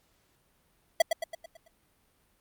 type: tone with echo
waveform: square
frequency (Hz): 659.3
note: E5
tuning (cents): 0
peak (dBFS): -18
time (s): 1-1.02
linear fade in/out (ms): 5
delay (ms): 110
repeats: 6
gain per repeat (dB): -6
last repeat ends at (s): 1.68
effects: pink hiss -69 dBFS RMS until 2.4 s + Opus 48 kbps